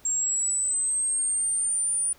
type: linear sweep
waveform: sine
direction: up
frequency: 7459 to 9430 Hz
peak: -21 dBFS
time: 0.05-2.13 s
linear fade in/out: 5 ms
effects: tanh soft clip ceiling -21 dBFS + pink hiss -56 dBFS RMS until 2.18 s